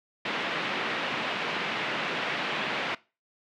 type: band-pass noise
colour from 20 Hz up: white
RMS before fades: -31 dBFS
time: 0.25-2.95 s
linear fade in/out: 5 ms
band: 150 to 3000 Hz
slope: 24 dB/octave
effects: noise-tail reverb RT60 0.3 s tail -21 dB re dry